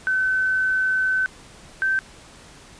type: tone pair in turn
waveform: sine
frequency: 1523 / 1551.4 Hz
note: F#6 / G6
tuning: +50 / -18 cents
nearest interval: unison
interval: 32 cents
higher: second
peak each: -18 dBFS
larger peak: neither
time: 0.07-1.26 / 1.82-1.99 s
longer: first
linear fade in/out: 0 ms
effects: pink hiss -46 dBFS RMS until 2.79 s + resampled to 22050 Hz